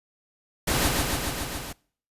pink noise with echo, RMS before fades -24 dBFS, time 0.67-0.89 s, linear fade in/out 10 ms, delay 140 ms, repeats 6, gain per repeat -2 dB, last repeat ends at 1.73 s, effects noise-tail reverb RT60 0.5 s tail -24 dB re dry + resampled to 32000 Hz

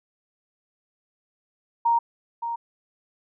sine tone with echo, 933 Hz, A#5, 1 cent sharp, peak -17 dBFS, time 1.85-1.99 s, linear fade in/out 10 ms, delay 570 ms, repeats 1, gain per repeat -9 dB, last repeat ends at 2.56 s, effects none

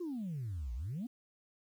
sine exponential two-way sweep, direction down then up, 370 to 55 to 262.9 Hz, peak -35 dBFS, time 0-1.07 s, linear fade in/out 10 ms, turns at 0.74 s, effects tanh soft clip ceiling -34 dBFS + 11-bit

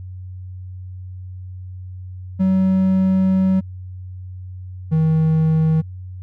triangle tone pair in turn, 188.9 / 158.85 Hz, F#3 / D#3, +36 / +36 cents, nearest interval minor third, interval 300 cents, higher first, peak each -11 dBFS, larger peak neither, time 2.39-3.61 / 4.91-5.82 s, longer first, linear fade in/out 20 ms, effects added 92 Hz sine -30 dBFS peak until 6.22 s

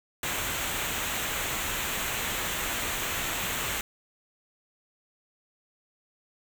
pink noise with comb filter, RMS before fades -31 dBFS, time 0.23-3.81 s, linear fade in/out 2 ms, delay 0.2 ms, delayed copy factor -0.6, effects none

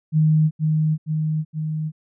sine tone with echo, 155.56 Hz, D#3, in tune, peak -13 dBFS, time 0.12-0.51 s, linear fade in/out 50 ms, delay 470 ms, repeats 3, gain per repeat -3 dB, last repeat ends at 1.92 s, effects none

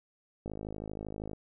click train, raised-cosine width 2 ms, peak -26 dBFS, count 47, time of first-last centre 0.46-1.333 s, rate 52.7 Hz, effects none

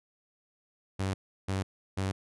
sawtooth tone bursts, 96.1 Hz, G2, 34 cents flat, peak -25 dBFS, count 3, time 0.99-2.12 s, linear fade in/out 10 ms, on 150 ms, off 340 ms, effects resampled to 24000 Hz

